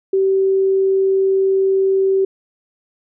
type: tone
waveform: sine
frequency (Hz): 385.4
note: G4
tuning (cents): -29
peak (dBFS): -12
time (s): 0.13-2.25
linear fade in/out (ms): 5
effects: none